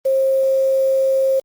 sine tone with quantisation, 534 Hz, C5, 35 cents sharp, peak -13 dBFS, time 0.05-1.4 s, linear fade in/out 10 ms, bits 6, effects Opus 24 kbps

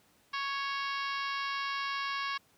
harmonic tone with a mistuned harmonic, 554.4 Hz, C#5, in tune, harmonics 2 / 3 / 4 / 5 / 6 / 7 / 8 / 9 / 10, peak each -35 / -39 / -41 / -43 / -45 / -46 / -47 / -48 / -49 dBFS, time 0.33-2.38 s, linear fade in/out 10 ms, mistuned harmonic 6, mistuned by -31 cents, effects pink hiss -66 dBFS RMS until 2.57 s + high-pass 100 Hz 12 dB/octave

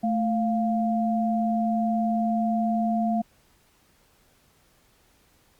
sine tone pair together, 220 / 698.5 Hz, A3 / F5, 0 / 0 cents, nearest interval octave + minor sixth, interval 2000 cents, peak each -23 / -26 dBFS, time 0.03-3.22 s, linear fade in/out 10 ms, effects pink hiss -62 dBFS RMS until 5.59 s + Opus 48 kbps

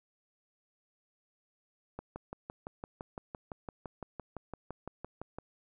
click train, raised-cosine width 1 ms, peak -26 dBFS, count 21, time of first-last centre 1.99-5.386 s, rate 5.89 Hz, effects none

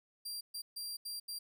sawtooth tone bursts at uneven times, 4740 Hz, D8, 15 cents sharp, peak -37 dBFS, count 5, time 0.25-0.41 / 0.54-0.62 / 0.76-0.97 / 1.05-1.2 / 1.28-1.39 s, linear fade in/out 10 ms, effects 13-bit

